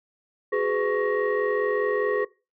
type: tone cluster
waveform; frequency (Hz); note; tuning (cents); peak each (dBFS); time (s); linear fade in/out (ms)
sine; 373.2 / 417.8 / 502 / 1109 / 1880; F#4 / G#4 / B4 / C#6 / A#6; +15 / +10 / +28 / 0 / +14; -31 / -23 / -26 / -31 / -31; 0.52-2.25; 10
effects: noise-tail reverb RT60 0.3 s tail -22 dB re dry + tanh soft clip ceiling -14 dBFS